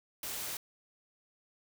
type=noise; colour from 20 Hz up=white; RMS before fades=-39 dBFS; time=0.23-0.57 s; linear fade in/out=2 ms; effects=none